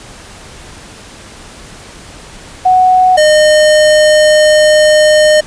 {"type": "tone pair in turn", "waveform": ["sine", "square"], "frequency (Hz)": [740, 610.9], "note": ["F#5", "D#5"], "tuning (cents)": [0, -32], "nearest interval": "minor third", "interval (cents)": 332, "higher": "first", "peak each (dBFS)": [-4, -5], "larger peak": "first", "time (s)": [[2.65, 3.17], [3.17, 5.41]], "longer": "second", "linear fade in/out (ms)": 10, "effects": ["pink hiss -33 dBFS RMS until 5.46 s", "resampled to 22050 Hz"]}